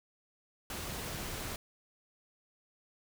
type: noise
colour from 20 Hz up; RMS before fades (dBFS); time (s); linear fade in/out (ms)
pink; -40; 0.7-1.56; 2
effects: none